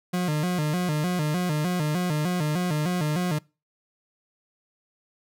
40% pulse tone with vibrato, 164.81 Hz, E3, in tune, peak -22 dBFS, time 0.13-3.39 s, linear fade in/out 10 ms, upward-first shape square, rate 3.3 Hz, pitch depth 150 cents each way, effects noise-tail reverb RT60 0.3 s tail -24 dB re dry

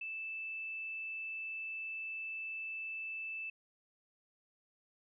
sine tone, 2637 Hz, E7, in tune, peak -39 dBFS, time 0.01-3.5 s, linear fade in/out 5 ms, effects none

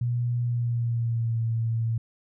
sine tone with pitch glide, 120.7 to 114.12 Hz, B2 to A#2, -39 to -36 cents, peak -23 dBFS, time 0.01-1.98 s, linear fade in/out 5 ms, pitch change -97 cents, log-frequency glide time 0.42-1.41 s, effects none

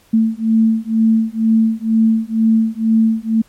sine beating tone pair, 222 / 224.1 Hz, A3 / A3, +16 / +32 cents, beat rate 2.1 Hz, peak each -14 dBFS, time 0.13-3.42 s, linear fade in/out 10 ms, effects pink hiss -52 dBFS RMS until 3.48 s + MP3 64 kbps

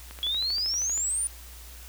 click train, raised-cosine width 0.3 ms, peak -26 dBFS, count 12, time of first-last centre 0.11-0.976 s, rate 12.7 Hz
sine exponential sweep, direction up, 3322 to 9580 Hz, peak -25 dBFS, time 0.23-1.27 s, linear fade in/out 0 ms
effects added 60 Hz sine -44 dBFS peak until 1.88 s + white hiss -48 dBFS RMS until 1.88 s

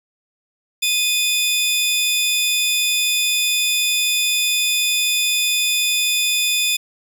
sawtooth tone pair together, 2489 / 3520 Hz, D#7 / A7, 0 / 0 cents, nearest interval tritone, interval 600 cents, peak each -16 dBFS, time 0.82-6.77 s, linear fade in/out 10 ms, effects none

